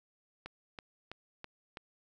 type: click train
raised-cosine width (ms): 0.3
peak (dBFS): -27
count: 5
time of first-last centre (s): 0.46-1.771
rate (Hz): 3.05
effects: none